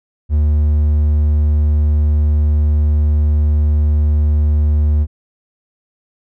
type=tone; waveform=triangle; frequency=75 Hz; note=D2; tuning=37 cents sharp; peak=-8 dBFS; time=0.29-5.07 s; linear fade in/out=50 ms; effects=none